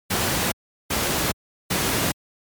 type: noise bursts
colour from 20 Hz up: pink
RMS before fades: -22 dBFS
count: 3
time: 0.1-2.12 s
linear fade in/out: 10 ms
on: 420 ms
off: 380 ms
effects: high-pass 80 Hz 12 dB/octave + MP3 96 kbps